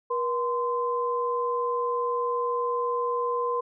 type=tone pair together; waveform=sine; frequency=480.7 / 1032.8 Hz; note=B4 / C6; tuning=-47 / -23 cents; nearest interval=octave + minor second; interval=1324 cents; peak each=-27 dBFS; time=0.1-3.61 s; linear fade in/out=10 ms; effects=none

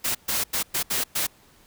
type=noise bursts at uneven times; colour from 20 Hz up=white; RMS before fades=-25 dBFS; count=6; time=0.04-0.15 / 0.28-0.44 / 0.53-0.63 / 0.74-0.83 / 0.9-1.04 / 1.15-1.27 s; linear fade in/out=10 ms; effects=pink hiss -56 dBFS RMS until 1.66 s

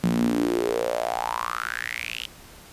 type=tone with high-pass filter sweep; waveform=sawtooth; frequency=58.27 Hz; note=A#1; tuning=in tune; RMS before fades=-26 dBFS; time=0.03-2.26 s; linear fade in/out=5 ms; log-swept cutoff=180 to 3100 Hz; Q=7; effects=pink hiss -47 dBFS RMS until 2.72 s + resampled to 32000 Hz

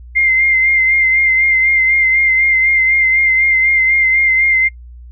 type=tone with vibrato; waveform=sine; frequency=2093 Hz; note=C7; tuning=in tune; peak=-9 dBFS; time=0.15-4.69 s; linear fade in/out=20 ms; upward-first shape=sine; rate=4 Hz; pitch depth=30 cents each way; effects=noise-tail reverb RT60 0.1 s tail -22 dB re dry + added 60 Hz sine -32 dBFS peak until 5.11 s

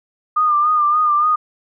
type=tone with vibrato; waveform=sine; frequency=1210 Hz; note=D#6; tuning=49 cents flat; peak=-12 dBFS; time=0.36-1.36 s; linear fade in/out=10 ms; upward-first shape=sine; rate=3.5 Hz; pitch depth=47 cents each way; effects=none

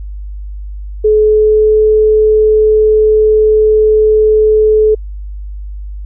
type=tone with pitch glide; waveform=sine; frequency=427.9 to 431.1 Hz; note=A4 to A4; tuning=-48 to -35 cents; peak=-5 dBFS; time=1.04-4.95 s; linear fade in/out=10 ms; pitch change=+13 cents; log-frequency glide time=1.22-1.83 s; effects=added 50 Hz sine -21 dBFS peak until 6.05 s

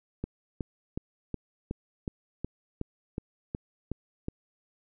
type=click train; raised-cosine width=3 ms; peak=-19 dBFS; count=12; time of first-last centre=0.24-4.284 s; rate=2.72 Hz; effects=none

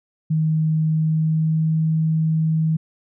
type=tone with pitch glide; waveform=sine; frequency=157.4 to 159.14 Hz; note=D#3 to D#3; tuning=+20 to +39 cents; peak=-16 dBFS; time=0.3-2.77 s; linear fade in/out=10 ms; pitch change=+19 cents; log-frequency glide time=0.87-1.77 s; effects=none

